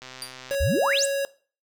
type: click train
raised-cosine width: 0.2 ms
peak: -23 dBFS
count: 69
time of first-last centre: 0.02-0.547 s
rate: 129 Hz
type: tone with exponential decay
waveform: 25% pulse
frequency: 4710 Hz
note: D8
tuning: 4 cents sharp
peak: -24 dBFS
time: 0.22-0.37 s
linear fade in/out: 1 ms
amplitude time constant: 31 ms
type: tone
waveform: square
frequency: 554.4 Hz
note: C#5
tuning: in tune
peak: -24 dBFS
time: 0.51-1.25 s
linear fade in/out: 0 ms
type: exponential sweep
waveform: sine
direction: up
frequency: 55 to 9110 Hz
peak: -21 dBFS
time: 0.6-1.06 s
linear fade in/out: 10 ms
effects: noise-tail reverb RT60 0.4 s tail -19 dB re dry

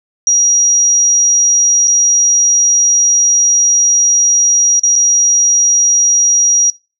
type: tone with dropouts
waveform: sine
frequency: 5740 Hz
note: F8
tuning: 47 cents sharp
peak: -6 dBFS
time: 0.27-6.7 s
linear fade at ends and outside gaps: 1 ms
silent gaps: 1.874-1.879 / 4.795-4.834 / 4.956-4.96 s
effects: noise-tail reverb RT60 0.3 s tail -25 dB re dry

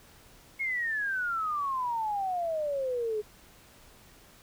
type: exponential sweep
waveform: sine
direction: down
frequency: 2190 to 415.3 Hz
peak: -28 dBFS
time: 0.59-3.22 s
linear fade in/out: 20 ms
effects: pink hiss -56 dBFS RMS until 4.42 s

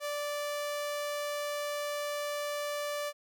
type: tone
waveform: sawtooth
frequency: 585 Hz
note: D5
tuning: 7 cents flat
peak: -29 dBFS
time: 0-3.13 s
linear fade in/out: 50 ms
effects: none

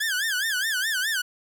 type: tone with vibrato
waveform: sawtooth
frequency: 1635 Hz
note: G#6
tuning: 28 cents flat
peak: -20 dBFS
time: 0-1.22 s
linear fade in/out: 10 ms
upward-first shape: sine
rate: 4.8 Hz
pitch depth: 190 cents each way
effects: none

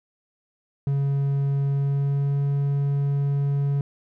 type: tone with pitch glide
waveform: triangle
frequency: 139.4 to 140.94 Hz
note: C#3 to C#3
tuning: +10 to +29 cents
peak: -18 dBFS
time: 0.87-3.81 s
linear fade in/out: 2 ms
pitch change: +19 cents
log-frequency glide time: 1.7-2.42 s
effects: none

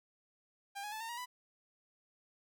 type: tone with pitch steps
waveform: sawtooth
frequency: 799 / 834.4 / 871.3 / 909.9 / 950.2 / 992.2 Hz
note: G5 / G#5 / A5 / A#5 / A#5 / B5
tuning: +33 / +8 / -17 / -42 / +33 / +8 cents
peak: -37 dBFS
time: 0.75-1.26 s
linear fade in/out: 20 ms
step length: 85 ms
effects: none

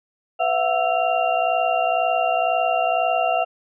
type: tone cluster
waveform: sine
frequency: 503 / 671 / 733 / 1324 / 2774 Hz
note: B4 / E5 / F#5 / E6 / F7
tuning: +32 / +31 / -16 / +7 / -12 cents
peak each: -30 / -21 / -21 / -29 / -28 dBFS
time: 0.39-3.45 s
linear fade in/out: 20 ms
effects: none

